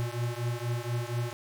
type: beating tone pair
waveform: square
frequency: 117.8 / 122 Hz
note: A#2 / B2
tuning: +19 / -21 cents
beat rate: 4.2 Hz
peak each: -33 / -34 dBFS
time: 0-1.33 s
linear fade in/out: 0 ms
effects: none